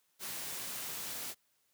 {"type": "noise", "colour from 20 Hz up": "white", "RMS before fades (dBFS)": -41, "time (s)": [0.19, 1.35], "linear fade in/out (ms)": 50, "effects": ["white hiss -75 dBFS RMS until 1.73 s", "high-pass 80 Hz 12 dB/octave"]}